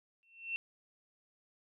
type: tone with exponential growth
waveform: sine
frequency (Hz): 2700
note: E7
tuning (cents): +41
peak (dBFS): -31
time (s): 0.23-0.56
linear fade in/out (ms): 0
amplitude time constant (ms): 71
effects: none